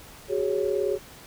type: chord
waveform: sine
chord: F# suspended second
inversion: none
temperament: equal with one note detuned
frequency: 376.2 / 415.3 / 554.4 Hz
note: F#4 / G#4 / C#5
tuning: +29 / 0 / 0 cents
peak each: -27 / -26 / -29 dBFS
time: 0.28-0.99 s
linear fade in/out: 50 ms
effects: pink hiss -47 dBFS RMS until 1.26 s